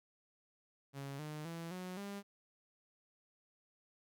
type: tone with pitch steps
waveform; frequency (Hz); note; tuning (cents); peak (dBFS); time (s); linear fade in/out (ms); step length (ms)
sawtooth; 138.59 / 152.01 / 166.73 / 182.87 / 200.6; C#3 / D#3 / E3 / F#3 / G3; 0 / -40 / +20 / -20 / +40; -39; 0.93-2.23; 50; 260
effects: none